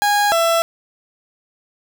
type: tone pair in turn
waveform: 30% pulse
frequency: 822 / 667.4 Hz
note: G#5 / E5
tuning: -18 / +21 cents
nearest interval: major third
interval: 361 cents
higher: first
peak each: -11 dBFS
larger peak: neither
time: 0.02-0.32 / 0.32-0.62 s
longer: neither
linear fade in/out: 0 ms
effects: none